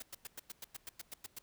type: noise bursts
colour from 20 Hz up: white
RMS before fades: -45 dBFS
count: 12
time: 0-1.388 s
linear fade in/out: 5 ms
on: 24 ms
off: 100 ms
effects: pink hiss -70 dBFS RMS until 1.42 s